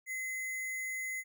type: tone with sample-and-hold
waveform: sine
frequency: 2048 Hz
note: C7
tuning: 38 cents flat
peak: -35 dBFS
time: 0.06-1.24 s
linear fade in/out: 50 ms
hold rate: 8820 Hz
effects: none